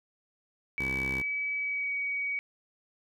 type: tone with pitch glide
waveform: sine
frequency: 2286 to 2260 Hz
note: D7 to C#7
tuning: -47 to +33 cents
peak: -29 dBFS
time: 0.78-2.39 s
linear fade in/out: 0 ms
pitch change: -20 cents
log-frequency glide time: 1.57-1.91 s
type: tone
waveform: 10% pulse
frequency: 66.1 Hz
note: C2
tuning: 18 cents sharp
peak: -27 dBFS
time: 0.79-1.22 s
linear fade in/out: 10 ms
effects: none